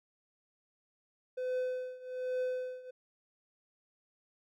triangle tone with tremolo, 507 Hz, B4, 45 cents sharp, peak -28 dBFS, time 1.37-2.91 s, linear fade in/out 10 ms, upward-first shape triangle, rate 1.2 Hz, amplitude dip 90%, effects none

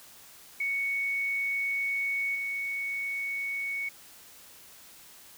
sine tone with level steps, 2223 Hz, C#7, 4 cents sharp, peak -27 / -30 dBFS, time 0.6-3.89 s, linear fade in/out 5 ms, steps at 2.35 s, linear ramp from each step 2 ms, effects white hiss -52 dBFS RMS until 5.37 s

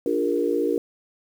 sine chord, Bb dominant seventh, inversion first, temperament equal with one note detuned, 293.7 / 349.2 / 406.3 / 466.2 Hz, D4 / F4 / Ab4 / Bb4, 0 / 0 / -38 / 0 cents, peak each -26 / -26 / -27 / -24 dBFS, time 0.06-0.78 s, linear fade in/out 2 ms, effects 8-bit

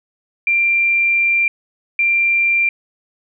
sine tone pair in turn, 2372 / 2372 Hz, D7 / D7, +17 / +17 cents, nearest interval unison, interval 0 cents, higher neither, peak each -12 dBFS, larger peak neither, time 0.47-1.48 / 1.99-2.69 s, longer first, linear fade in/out 2 ms, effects none

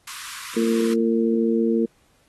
pink high-pass noise, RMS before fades -36 dBFS, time 0.07-0.94 s, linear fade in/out 5 ms, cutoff 1000 Hz, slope 96 dB/octave
harmonic tone, 114.1 Hz, A#2, 37 cents flat, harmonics 2 / 3 / 4, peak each -20 / -23 / -23 dBFS, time 0.56-1.86 s, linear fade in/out 10 ms
effects pink hiss -62 dBFS RMS until 2.28 s + AAC 32 kbps

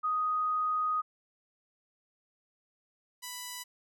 sine / 5% pulse tone pair in turn, 1247 / 989.7 Hz, D#6 / B5, +3 / +3 cents, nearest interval major third, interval 400 cents, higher first, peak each -27 dBFS, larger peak neither, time 0.03-1.02 / 3.22-3.64 s, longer first, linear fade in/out 20 ms, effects none

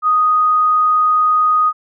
sine tone, 1244.5 Hz, D#6, in tune, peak -10 dBFS, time 0.02-1.73 s, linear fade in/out 50 ms, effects none

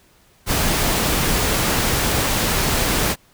pink noise, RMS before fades -19 dBFS, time 0.46-3.16 s, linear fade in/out 50 ms, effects pink hiss -55 dBFS RMS until 3.33 s

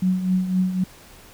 sine tone with tremolo, 185 Hz, F#3, in tune, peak -15 dBFS, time 0.02-0.84 s, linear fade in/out 5 ms, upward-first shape triangle, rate 3.9 Hz, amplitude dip 70%, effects pink hiss -47 dBFS RMS until 1.33 s

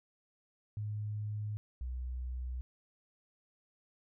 sine tone pair in turn, 105.5 / 62.53 Hz, G#2 / B1, +28 / +22 cents, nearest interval major sixth, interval 906 cents, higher first, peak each -35 / -36 dBFS, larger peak first, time 0.77-1.57 / 1.81-2.61 s, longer neither, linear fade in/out 0 ms, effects none

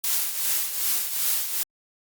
blue noise with tremolo, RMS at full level -22 dBFS, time 0.04-1.63 s, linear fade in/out 0 ms, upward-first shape triangle, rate 2.6 Hz, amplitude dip 65%, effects Opus 48 kbps

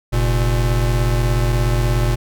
square tone pair together, 45.21 / 118.9 Hz, F#1 / A#2, -39 / +35 cents, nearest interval octave + perfect fourth, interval 1674 cents, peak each -18 dBFS, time 0.12-2.16 s, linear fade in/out 20 ms, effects none

